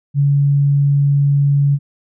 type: tone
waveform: sine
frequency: 141.7 Hz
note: C#3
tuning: 38 cents sharp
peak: -10 dBFS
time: 0.14-1.79 s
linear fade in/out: 50 ms
effects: none

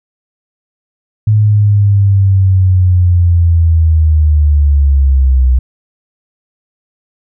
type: linear sweep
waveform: sine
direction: down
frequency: 107.5 to 62.5 Hz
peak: -5 dBFS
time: 1.27-5.59 s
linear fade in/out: 5 ms
effects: none

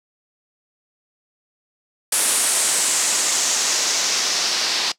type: noise with low-pass filter sweep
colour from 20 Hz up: white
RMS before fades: -20 dBFS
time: 2.12-4.92 s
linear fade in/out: 5 ms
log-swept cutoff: 9900 to 4700 Hz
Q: 2.5
effects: noise-tail reverb RT60 0.1 s tail -19 dB re dry + high-pass 300 Hz 12 dB/octave

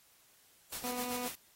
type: noise with tremolo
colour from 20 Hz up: white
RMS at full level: -40 dBFS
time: 0.72-1.35 s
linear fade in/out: 5 ms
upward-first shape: sine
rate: 7.7 Hz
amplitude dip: 60%
type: tone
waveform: 15% pulse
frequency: 246.9 Hz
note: B3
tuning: in tune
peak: -32 dBFS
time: 0.84-1.28 s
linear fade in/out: 0 ms
effects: white hiss -65 dBFS RMS until 1.55 s + AAC 48 kbps

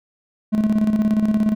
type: tone with tremolo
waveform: triangle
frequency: 214.6 Hz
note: A3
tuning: 43 cents flat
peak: -11 dBFS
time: 0.52-1.55 s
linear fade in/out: 20 ms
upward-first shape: square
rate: 17 Hz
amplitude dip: 55%
effects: none

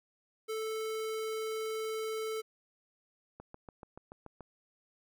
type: tone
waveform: square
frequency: 439.4 Hz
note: A4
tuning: 2 cents flat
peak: -35 dBFS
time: 0.48-2.42 s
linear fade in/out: 20 ms
type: click train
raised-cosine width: 1 ms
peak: -33 dBFS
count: 8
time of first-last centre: 3.4-4.407 s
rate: 6.95 Hz
effects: none

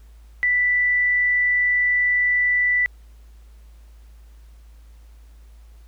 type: tone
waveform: sine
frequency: 1975.5 Hz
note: B6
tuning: in tune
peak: -16 dBFS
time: 0.43-2.86 s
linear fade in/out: 0 ms
effects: added 55 Hz sine -43 dBFS peak until 5.87 s + pink hiss -61 dBFS RMS until 5.87 s

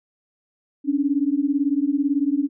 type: beating tone pair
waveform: sine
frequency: 274.7 / 292.7 Hz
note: C#4 / D4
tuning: -16 / -6 cents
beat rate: 18 Hz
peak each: -21 dBFS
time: 0.84-2.49 s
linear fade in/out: 50 ms
effects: none

